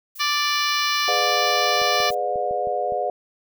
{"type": "noise", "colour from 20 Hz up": "violet", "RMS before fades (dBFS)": -39, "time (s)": [0.15, 2.15], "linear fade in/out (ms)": 10}
{"type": "harmonic tone", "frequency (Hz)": 587.3, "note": "D5", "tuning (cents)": 0, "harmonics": [2, 3, 4, 5, 6, 7, 8, 9, 10], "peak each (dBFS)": [-24, -28, -27, -29, -31, -28, -33, -30, -34], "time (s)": [0.19, 2.11], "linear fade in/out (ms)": 20}
{"type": "chord", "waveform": "sine", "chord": "G# diminished seventh", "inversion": "none", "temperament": "just", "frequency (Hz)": [415.3, 498.4, 598, 717.6], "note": ["G#4", "B4", "D5", "F5"], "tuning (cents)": [0, 16, 31, 47], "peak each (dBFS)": [-30, -28, -27, -24], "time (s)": [1.08, 3.1], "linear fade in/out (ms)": 2}
{"type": "clicks", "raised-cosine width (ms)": 3, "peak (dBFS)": -28, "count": 7, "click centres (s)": [1.817, 2.003, 2.105, 2.358, 2.51, 2.672, 2.922]}
{"effects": []}